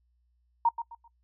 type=tone with echo; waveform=sine; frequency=932.3 Hz; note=A#5; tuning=in tune; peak=-19 dBFS; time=0.65-0.69 s; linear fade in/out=5 ms; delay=130 ms; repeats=3; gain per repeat=-11 dB; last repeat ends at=1.08 s; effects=noise-tail reverb RT60 0.1 s tail -22 dB re dry + added 60 Hz sine -67 dBFS peak until 1.23 s